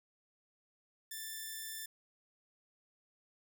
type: tone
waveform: 5% pulse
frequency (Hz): 1769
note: A6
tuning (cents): +9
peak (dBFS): -31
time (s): 1.11-1.86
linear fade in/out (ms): 5
effects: none